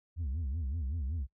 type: tone with vibrato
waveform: sine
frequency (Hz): 74.1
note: D2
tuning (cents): +16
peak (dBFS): -29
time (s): 0.16-1.27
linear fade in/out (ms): 50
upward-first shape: sine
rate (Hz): 5.3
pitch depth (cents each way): 260
effects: noise-tail reverb RT60 0.1 s tail -22 dB re dry + tanh soft clip ceiling -31 dBFS